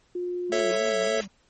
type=tone; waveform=sine; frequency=356 Hz; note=F4; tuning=33 cents sharp; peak=-27 dBFS; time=0.15-0.72 s; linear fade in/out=5 ms
type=tone with vibrato; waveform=triangle; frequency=207.7 Hz; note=G#3; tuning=in tune; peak=-35 dBFS; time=0.49-1.28 s; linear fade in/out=10 ms; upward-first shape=sine; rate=3.4 Hz; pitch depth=190 cents each way
type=chord; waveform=square; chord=A major; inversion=none; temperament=just; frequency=440 / 550 / 660 Hz; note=A4 / C#5 / E5; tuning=0 / -14 / +2 cents; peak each=-28 dBFS; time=0.52-1.21 s; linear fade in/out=2 ms
type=noise with tremolo; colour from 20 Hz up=white; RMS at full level=-37 dBFS; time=0.53-1.26 s; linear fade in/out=0 ms; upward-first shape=square; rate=6.3 Hz; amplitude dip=60%
effects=pink hiss -64 dBFS RMS until 1.49 s + MP3 32 kbps